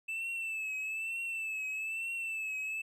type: tone with vibrato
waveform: triangle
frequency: 2637 Hz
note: E7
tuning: in tune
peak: -33 dBFS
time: 0.08-2.82 s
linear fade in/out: 10 ms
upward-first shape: triangle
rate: 1.1 Hz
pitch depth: 65 cents each way
effects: none